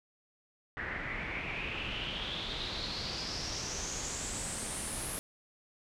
pink noise with low-pass filter sweep, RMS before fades -38 dBFS, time 0.77-5.19 s, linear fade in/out 0 ms, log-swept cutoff 1800 to 11000 Hz, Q 6, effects none

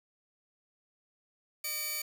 5% pulse tone pair together, 607 / 2289 Hz, D#5 / D7, -43 / -45 cents, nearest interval octave + major seventh, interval 2298 cents, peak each -33 / -24 dBFS, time 1.64-2.02 s, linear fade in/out 5 ms, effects none

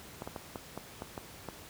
clicks, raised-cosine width 1 ms, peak -24 dBFS, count 8, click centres 0.221 / 0.275 / 0.362 / 0.558 / 0.776 / 1.021 / 1.178 / 1.487 s, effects pink hiss -50 dBFS RMS until 1.69 s + high-pass 60 Hz 12 dB/octave

